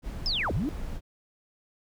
brown noise, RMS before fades -35 dBFS, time 0.02-1.01 s, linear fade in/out 50 ms
sine linear two-way sweep, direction down then up, 5330 to 51.91 to 327.6 Hz, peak -26 dBFS, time 0.26-0.69 s, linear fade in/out 0 ms, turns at 0.52 s
effects none

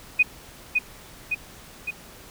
sine tone with echo, 2489 Hz, D#7, in tune, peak -13 dBFS, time 0.19-0.23 s, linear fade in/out 10 ms, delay 560 ms, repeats 3, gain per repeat -4 dB, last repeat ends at 1.91 s, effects pink hiss -46 dBFS RMS until 2.3 s

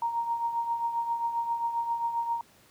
sine tone with tremolo, 932.3 Hz, A#5, in tune, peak -24 dBFS, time 0.02-2.41 s, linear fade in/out 2 ms, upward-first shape triangle, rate 7.5 Hz, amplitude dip 65%, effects pink hiss -59 dBFS RMS until 2.7 s + high-pass 80 Hz 12 dB/octave

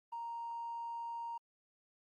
triangle tone, 932.3 Hz, A#5, in tune, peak -36 dBFS, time 0.12-1.38 s, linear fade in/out 10 ms, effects tanh soft clip ceiling -37 dBFS + Opus 32 kbps

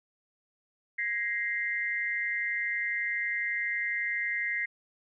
sine tone cluster, 1658 / 1890 / 2090 Hz, G#6 / A#6 / C7, -3 / +23 / -2 cents, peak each -39 / -32 / -31 dBFS, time 0.98-4.66 s, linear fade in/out 10 ms, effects none

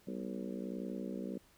harmonic tone with a mistuned harmonic, 61.5 Hz, B1, 7 cents flat, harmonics 3 / 4 / 5 / 6 / 7 / 8 / 9, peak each -42 / -44 / -46 / -48 / -49 / -50 / -51 dBFS, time 0.07-1.38 s, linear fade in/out 5 ms, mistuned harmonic 3, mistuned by +100 cents, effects pink hiss -66 dBFS RMS until 1.57 s

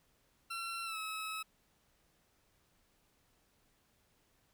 20% pulse tone with pitch glide, 1356 to 1291 Hz, E6 to E6, +49 to -37 cents, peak -34 dBFS, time 0.5-1.43 s, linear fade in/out 10 ms, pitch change -86 cents, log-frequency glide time 0.84-0.98 s, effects pink hiss -73 dBFS RMS until 4.53 s

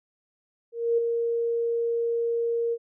sine tone with ADSR envelope, 466.2 Hz, A#4, in tune, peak -18 dBFS, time 0.72-2.78 s, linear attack 260 ms, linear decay 6 ms, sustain -5 dB, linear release 53 ms, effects none

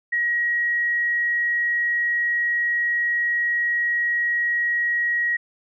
sine tone, 1900 Hz, A#6, 33 cents sharp, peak -19 dBFS, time 0.12-5.37 s, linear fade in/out 10 ms, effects none

